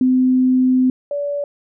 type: tone pair in turn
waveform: sine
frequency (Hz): 256.1 / 574.9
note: C4 / D5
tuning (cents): -37 / -37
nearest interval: octave + major second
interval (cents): 1400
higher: second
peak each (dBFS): -11 / -19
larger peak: first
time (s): 0.01-0.9 / 1.11-1.44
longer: first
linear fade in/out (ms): 2
effects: none